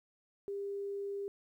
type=tone; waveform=sine; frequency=400 Hz; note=G4; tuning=35 cents sharp; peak=-36 dBFS; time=0.48-1.28 s; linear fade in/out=0 ms; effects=12-bit